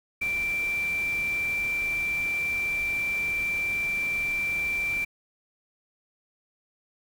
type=tone in noise; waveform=sine; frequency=2349 Hz; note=D7; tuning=in tune; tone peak=-25 dBFS; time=0.21-5.05 s; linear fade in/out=10 ms; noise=pink; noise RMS=-42 dBFS; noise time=0.21-5.05 s; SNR=+14 dB; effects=none